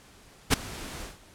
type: noise with ADSR envelope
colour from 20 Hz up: pink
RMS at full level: -17 dBFS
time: 0.5-1.18 s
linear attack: 34 ms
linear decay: 9 ms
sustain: -22 dB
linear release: 160 ms
effects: pink hiss -54 dBFS RMS until 1.34 s + low-pass 11000 Hz 12 dB/octave